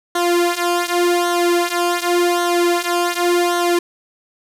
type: tone with flanger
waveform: sawtooth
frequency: 349.2 Hz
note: F4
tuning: in tune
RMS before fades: -17 dBFS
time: 0.15-3.79 s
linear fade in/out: 5 ms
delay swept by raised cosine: 0.4 to 3.4 ms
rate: 0.88 Hz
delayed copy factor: -0.85
effects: resampled to 32000 Hz + 7-bit